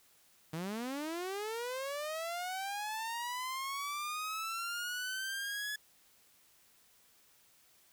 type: linear sweep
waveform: sawtooth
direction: up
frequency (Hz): 153.5 to 1709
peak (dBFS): -33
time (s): 0.53-5.76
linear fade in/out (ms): 5
effects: white hiss -66 dBFS RMS until 7.92 s